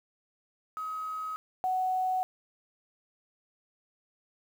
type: tone pair in turn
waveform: sine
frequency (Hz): 1269 / 744.5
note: D#6 / F#5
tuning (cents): +34 / +11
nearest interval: major sixth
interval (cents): 923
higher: first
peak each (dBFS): -33 / -26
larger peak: second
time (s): 0.77-1.36 / 1.64-2.23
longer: neither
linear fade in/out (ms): 0
effects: 9-bit